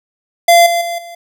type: tone with level steps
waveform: square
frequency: 687 Hz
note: F5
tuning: 29 cents flat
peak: -5 / -13 / -19 / -30 dBFS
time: 0.48-1.15 s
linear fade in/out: 5 ms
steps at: 0.66 / 0.81 / 0.98 s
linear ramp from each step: 5 ms
effects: none